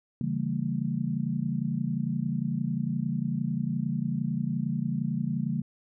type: chord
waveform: sine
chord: C# diminished seventh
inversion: none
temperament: equal with one note detuned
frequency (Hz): 138.59 / 164.81 / 196 / 227.2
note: C#3 / E3 / G3 / Bb3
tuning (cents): 0 / 0 / 0 / -44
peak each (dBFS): -32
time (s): 0.21-5.62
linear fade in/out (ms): 2
effects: none